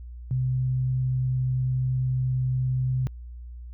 sine tone, 128.5 Hz, C3, 31 cents flat, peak -22 dBFS, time 0.31-3.07 s, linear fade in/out 0 ms, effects added 60 Hz sine -37 dBFS peak until 3.73 s

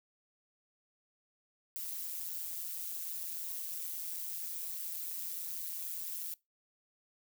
violet noise with amplitude modulation, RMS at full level -37 dBFS, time 1.76-6.34 s, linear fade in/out 0 ms, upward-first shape sine, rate 169 Hz, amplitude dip 75%, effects noise-tail reverb RT60 0.2 s tail -22 dB re dry

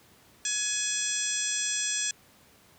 harmonic tone, 842 Hz, G#5, 24 cents sharp, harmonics 2 / 3 / 4 / 5 / 6 / 7 / 8 / 9 / 10, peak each -38 / -38 / -35 / -43 / -40 / -32 / -39 / -32 / -43 dBFS, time 0.45-2.11 s, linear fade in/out 2 ms, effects pink hiss -58 dBFS RMS until 2.78 s + high-pass 80 Hz 12 dB/octave

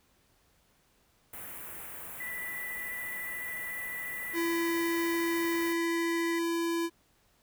white band-stop noise, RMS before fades -43 dBFS, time 1.33-5.73 s, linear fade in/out 5 ms, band 2400 to 10000 Hz, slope 24 dB/octave
sine tone with vibrato, 1975.5 Hz, B6, in tune, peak -36 dBFS, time 2.2-6.39 s, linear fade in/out 5 ms, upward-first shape square, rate 14 Hz, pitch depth 12 cents each way
square tone, 336.1 Hz, E4, 34 cents sharp, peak -29 dBFS, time 4.33-6.9 s, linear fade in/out 50 ms
effects pink hiss -68 dBFS RMS until 7.42 s

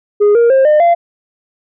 sine tone with pitch steps, 413.2 / 469.2 / 532.8 / 605 / 686.9 Hz, G#4 / A#4 / C5 / D#5 / F5, -9 / +11 / +31 / -49 / -29 cents, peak -3 dBFS, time 0.2-0.95 s, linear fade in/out 20 ms, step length 150 ms, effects tanh soft clip ceiling -5 dBFS

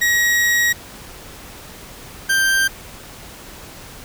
40% pulse tone pair in turn, 1900 / 1574.2 Hz, A#6 / G6, +33 / +7 cents, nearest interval minor third, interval 326 cents, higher first, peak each -13 dBFS, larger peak neither, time 0.01-0.73 / 2.29-2.68 s, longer first, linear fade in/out 10 ms, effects pink hiss -38 dBFS RMS until 4.04 s

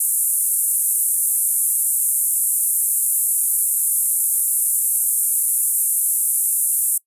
pink band-pass noise, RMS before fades -19 dBFS, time 0-6.98 s, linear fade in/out 5 ms, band 8700 to 13000 Hz, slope 48 dB/octave, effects noise-tail reverb RT60 0.1 s tail -23 dB re dry + resampled to 32000 Hz

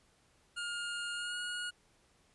25% pulse tone with pitch glide, 1418 to 1442.8 Hz, F6 to F#6, +26 to -44 cents, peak -33 dBFS, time 0.56-1.71 s, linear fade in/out 20 ms, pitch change +30 cents, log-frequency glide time 1.14-1.37 s, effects pink hiss -69 dBFS RMS until 2.34 s + resampled to 24000 Hz

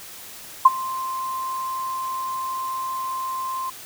sine tone with ADSR envelope, 1046.5 Hz, C6, in tune, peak -4 dBFS, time 0.65-3.7 s, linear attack 8 ms, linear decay 29 ms, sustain -21 dB, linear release 5 ms, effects white hiss -40 dBFS RMS until 3.85 s

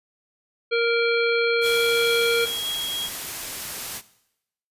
harmonic tone, 466.7 Hz, A#4, 2 cents sharp, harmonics 1 / 3 / 5 / 7 / 9, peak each -20 / -28 / -27 / -34 / -32 dBFS, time 0.71-2.46 s, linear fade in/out 20 ms
triangle tone with pitch glide, 3322 to 3288 Hz, G#7 to G#7, 0 to -18 cents, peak -25 dBFS, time 1.6-3.1 s, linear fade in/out 50 ms, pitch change -18 cents, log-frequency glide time 1.93-2.92 s
white noise, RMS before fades -32 dBFS, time 1.61-4.02 s, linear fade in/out 50 ms
effects noise-tail reverb RT60 0.8 s tail -17 dB re dry + resampled to 32000 Hz

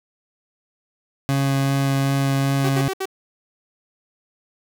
30% pulse tone with vibrato, 137.3 Hz, C#3, 16 cents flat, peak -15 dBFS, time 1.29-2.88 s, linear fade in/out 0 ms, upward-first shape sine, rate 2.6 Hz, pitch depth 8 cents each way
sawtooth tone bursts, 382.7 Hz, G4, 42 cents flat, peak -19 dBFS, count 4, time 2.64-3.056 s, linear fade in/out 5 ms, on 53 ms, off 68 ms
effects none

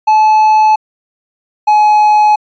triangle tone pair in turn, 863 / 845.7 Hz, A5 / G#5, -34 / +31 cents, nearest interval unison, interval 35 cents, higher first, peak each -3 dBFS, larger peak neither, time 0.07-0.76 / 1.67-2.36 s, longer neither, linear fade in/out 10 ms, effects resampled to 16000 Hz

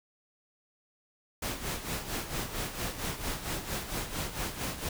pink noise with tremolo, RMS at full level -33 dBFS, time 1.42-4.89 s, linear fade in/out 5 ms, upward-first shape sine, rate 4.4 Hz, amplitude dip 65%, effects none

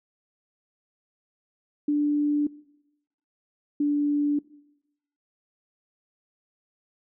sine tone pair in turn, 293.7 / 291.3 Hz, D4 / D4, 0 / -14 cents, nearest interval unison, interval 14 cents, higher first, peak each -20 dBFS, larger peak neither, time 1.88-2.47 / 3.8-4.39 s, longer neither, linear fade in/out 5 ms, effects noise-tail reverb RT60 0.9 s tail -21 dB re dry

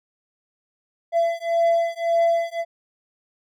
triangle beating tone pair, 673 / 674.8 Hz, E5 / E5, +36 / +40 cents, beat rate 1.8 Hz, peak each -19 dBFS, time 1.12-2.65 s, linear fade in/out 50 ms, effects none

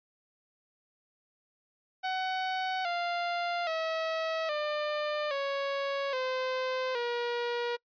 sawtooth tone with pitch steps, 750 / 695.7 / 645.4 / 598.7 / 555.4 / 515.2 / 478 Hz, F#5 / F5 / E5 / D5 / C#5 / C5 / A#4, +23 / -7 / -37 / +33 / +3 / -27 / +43 cents, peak -26 dBFS, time 2.03-7.77 s, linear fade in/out 20 ms, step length 820 ms, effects noise-tail reverb RT60 0.1 s tail -26 dB re dry + resampled to 11025 Hz

